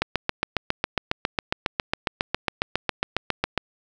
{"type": "click train", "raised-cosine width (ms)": 0.3, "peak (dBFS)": -5, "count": 27, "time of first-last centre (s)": [0.02, 3.577], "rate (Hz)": 7.31, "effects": []}